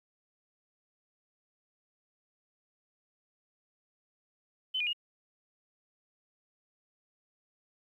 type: tone with pitch steps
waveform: sine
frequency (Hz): 3045 / 2439 / 2861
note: F#7 / D#7 / F7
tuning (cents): +49 / -35 / +41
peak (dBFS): -29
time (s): 4.74-4.932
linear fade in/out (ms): 10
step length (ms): 64
effects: 11-bit